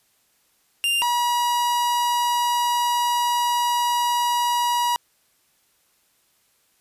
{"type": "tone pair in turn", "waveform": "45% pulse", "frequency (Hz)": [2794, 963.6], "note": ["F7", "B5"], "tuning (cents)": [0, -43], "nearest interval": "octave + tritone", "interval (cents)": 1843, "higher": "first", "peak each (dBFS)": -19, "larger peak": "neither", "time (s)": [[0.84, 1.02], [1.02, 4.96]], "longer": "second", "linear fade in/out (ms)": 0, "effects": ["white hiss -64 dBFS RMS until 6.8 s", "resampled to 32000 Hz"]}